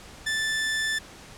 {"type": "tone", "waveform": "sawtooth", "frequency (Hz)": 1760, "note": "A6", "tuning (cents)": 0, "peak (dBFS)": -21, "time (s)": [0.26, 0.99], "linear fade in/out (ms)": 10, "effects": ["pink hiss -46 dBFS RMS until 1.37 s", "low-pass 9000 Hz 12 dB/octave"]}